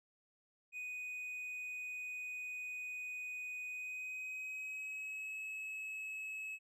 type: tone with pitch glide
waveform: triangle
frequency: 2489 to 2578 Hz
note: D#7 to E7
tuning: 0 to -39 cents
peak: -40 dBFS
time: 0.72-6.59 s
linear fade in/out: 50 ms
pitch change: +61 cents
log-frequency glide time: 3.67-5.38 s
effects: none